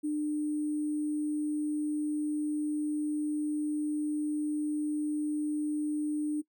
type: tone with sample-and-hold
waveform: sine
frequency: 300 Hz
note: D4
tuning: 37 cents sharp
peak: -28 dBFS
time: 0.03-6.42 s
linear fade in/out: 20 ms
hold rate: 8820 Hz
effects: noise-tail reverb RT60 0.1 s tail -21 dB re dry